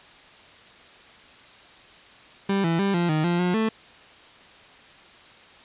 30% pulse tone with pitch steps, 197 / 166.1 / 197.8 / 173.2 / 155 / 173.7 / 178.9 / 220.9 Hz, G3 / E3 / G3 / F3 / D#3 / F3 / F3 / A3, +9 / +13 / +16 / -14 / -6 / -9 / +42 / +7 cents, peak -18 dBFS, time 2.49-3.69 s, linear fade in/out 5 ms, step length 150 ms, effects white hiss -49 dBFS RMS until 5.64 s + resampled to 8000 Hz

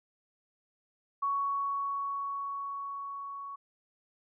sine tone with level ramp, 1116 Hz, C#6, 11 cents sharp, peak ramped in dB -27 to -39 dBFS, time 1.22-3.56 s, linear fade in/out 10 ms, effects none

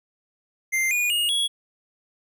square tone with pitch steps, 2093 / 2446 / 2859 / 3342 Hz, C7 / D#7 / F7 / G#7, 0 / -30 / +40 / +10 cents, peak -21 dBFS, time 0.72-1.48 s, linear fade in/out 20 ms, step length 190 ms, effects none

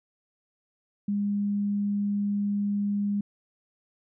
sine tone, 203.4 Hz, G#3, 36 cents flat, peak -24 dBFS, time 1.08-3.21 s, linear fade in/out 5 ms, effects none

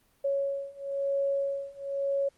sine beating tone pair, 554.4 / 555.4 Hz, C#5 / C#5, 0 / +3 cents, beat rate 1 Hz, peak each -31 / -30 dBFS, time 0.24-2.29 s, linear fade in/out 10 ms, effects pink hiss -67 dBFS RMS until 2.37 s + Opus 24 kbps

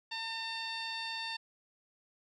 15% pulse tone with low-pass filter, 904 Hz, A5, 47 cents sharp, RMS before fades -39 dBFS, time 0.11-1.37 s, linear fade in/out 10 ms, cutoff 4800 Hz, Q 4, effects none

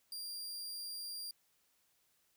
sawtooth tone, 4772 Hz, D8, 27 cents sharp, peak -39 dBFS, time 0.12-1.31 s, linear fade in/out 2 ms, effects white hiss -75 dBFS RMS until 2.36 s

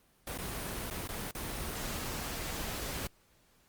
pink noise with dropouts, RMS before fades -38 dBFS, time 0.27-3.07 s, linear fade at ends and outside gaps 2 ms, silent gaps 0.376-0.386 / 0.901-0.909 / 1.074-1.089 / 1.311-1.35 s, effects pink hiss -67 dBFS RMS until 3.68 s + Opus 32 kbps

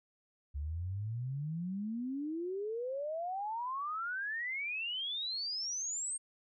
sine exponential sweep, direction up, 68.9 to 8620 Hz, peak -35 dBFS, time 0.54-6.18 s, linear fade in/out 20 ms, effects none

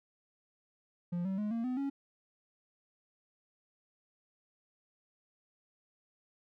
triangle tone with pitch steps, 174.61 / 191.52 / 210.1 / 230.4 / 252.7 / 277.2 Hz, F3 / G3 / G#3 / A#3 / B3 / C#4, 0 / -40 / +20 / -20 / +40 / 0 cents, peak -30 dBFS, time 1.12-1.9 s, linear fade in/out 10 ms, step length 130 ms, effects none

